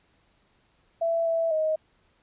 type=tone with pitch steps; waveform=sine; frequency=666 / 660 / 627 Hz; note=E5 / E5 / D#5; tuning=+18 / +2 / +13 cents; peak=-22 dBFS; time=1.01-1.76 s; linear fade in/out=10 ms; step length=250 ms; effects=pink hiss -66 dBFS RMS until 2.22 s + resampled to 8000 Hz